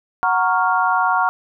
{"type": "chord", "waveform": "sine", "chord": "Gb major seventh", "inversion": "none", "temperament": "equal", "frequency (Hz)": [740, 932.3, 1108.7, 1396.9], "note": ["Gb5", "Bb5", "Db6", "F6"], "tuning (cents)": [0, 0, 0, 0], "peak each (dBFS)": -20, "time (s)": [0.23, 1.29], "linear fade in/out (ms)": 0, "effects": []}